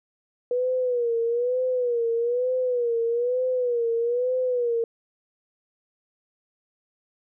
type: tone with vibrato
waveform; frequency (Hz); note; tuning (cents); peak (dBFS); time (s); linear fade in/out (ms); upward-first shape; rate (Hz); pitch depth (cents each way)
sine; 485.3; B4; -30; -21; 0.51-4.84; 2; sine; 1.1; 90
effects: none